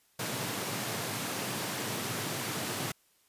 pink high-pass noise, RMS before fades -35 dBFS, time 0.19-2.92 s, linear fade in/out 5 ms, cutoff 100 Hz, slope 96 dB/octave, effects white hiss -68 dBFS RMS until 3.28 s + resampled to 32000 Hz

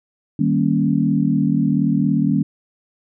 sine chord, Eb dominant seventh, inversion none, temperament equal, 155.56 / 196 / 233.1 / 277.2 Hz, Eb3 / G3 / Bb3 / Db4, 0 / 0 / 0 / 0 cents, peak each -20 dBFS, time 0.39-2.43 s, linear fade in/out 5 ms, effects none

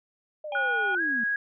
sine linear sweep, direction down, 621 to 216.6 Hz, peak -33 dBFS, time 0.44-1.24 s, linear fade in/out 5 ms
harmonic tone, 805 Hz, G5, 46 cents sharp, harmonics 1 / 3 / 4, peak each -31 / -41 / -43 dBFS, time 0.52-0.95 s, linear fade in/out 2 ms
sine tone with pitch glide, 1455 to 1652.2 Hz, F#6 to G#6, -29 to -9 cents, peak -24 dBFS, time 0.55-1.36 s, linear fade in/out 2 ms, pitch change +220 cents, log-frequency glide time 0.96-1.01 s
effects none

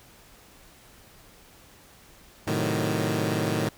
15% pulse chord, A diminished seventh, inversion none, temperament equal, 110 / 130.81 / 155.56 / 185 Hz, A2 / C3 / Eb3 / Gb3, 0 / 0 / 0 / 0 cents, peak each -22 / -27 / -22 / -26 dBFS, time 2.47-3.69 s, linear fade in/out 5 ms, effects pink hiss -53 dBFS RMS until 3.77 s

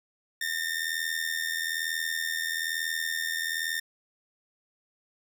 sawtooth tone with amplitude modulation, 1816 Hz, A#6, 46 cents flat, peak -22 dBFS, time 0.41-3.8 s, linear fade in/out 5 ms, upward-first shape sine, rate 81.1 Hz, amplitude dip 70%, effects none

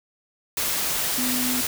sine tone in noise, 250 Hz, B3, 21 cents sharp, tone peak -26 dBFS, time 1.18-1.61 s, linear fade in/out 2 ms, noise white, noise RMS -25 dBFS, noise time 0.57-1.67 s, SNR -4 dB, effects none

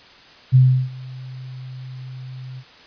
sine tone with ADSR envelope, 128.9 Hz, C3, 26 cents flat, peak -7 dBFS, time 0.52-2.64 s, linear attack 31 ms, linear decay 340 ms, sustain -24 dB, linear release 56 ms, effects white hiss -46 dBFS RMS until 2.86 s + resampled to 11025 Hz

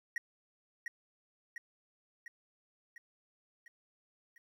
triangle tone with echo, 1889 Hz, A#6, 22 cents sharp, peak -31 dBFS, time 0.16-0.18 s, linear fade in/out 2 ms, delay 700 ms, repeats 6, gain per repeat -4 dB, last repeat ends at 4.38 s, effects 12-bit

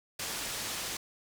white low-pass noise, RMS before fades -37 dBFS, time 0.19-0.97 s, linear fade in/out 5 ms, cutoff 8600 Hz, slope 12 dB/octave, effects none

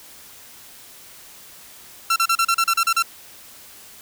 sawtooth tone bursts, 1352 Hz, E6, 43 cents sharp, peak -12 dBFS, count 10, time 2.1-3.025 s, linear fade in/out 5 ms, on 61 ms, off 35 ms, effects white hiss -44 dBFS RMS until 4.01 s

